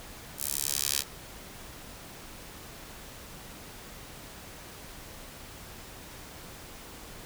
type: tone with high-pass filter sweep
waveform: 10% pulse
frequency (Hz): 70.8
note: C#2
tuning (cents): +37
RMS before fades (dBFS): -31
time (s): 0.37-1.04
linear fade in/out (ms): 50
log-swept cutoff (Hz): 9700 to 4300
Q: 0.86
effects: pink hiss -46 dBFS RMS until 7.25 s